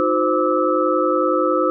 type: tone cluster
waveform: sine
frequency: 310.6 / 361.3 / 518 / 1177 / 1299 Hz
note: D#4 / F#4 / C5 / D6 / E6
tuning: -3 / -41 / -17 / +3 / -26 cents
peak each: -22 / -22 / -19 / -26 / -21 dBFS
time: 0-1.7 s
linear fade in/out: 0 ms
effects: none